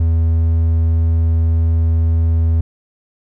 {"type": "tone", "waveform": "triangle", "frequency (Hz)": 81.9, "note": "E2", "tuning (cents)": -11, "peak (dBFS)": -9, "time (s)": [0, 2.61], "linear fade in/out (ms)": 5, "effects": []}